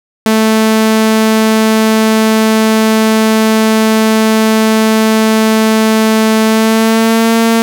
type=tone with pitch glide; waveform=sawtooth; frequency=219.7 to 227.6 Hz; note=A3 to A#3; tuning=-2 to -41 cents; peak=-3 dBFS; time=0.26-7.62 s; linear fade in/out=0 ms; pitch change=+61 cents; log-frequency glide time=6.44-7.34 s; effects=none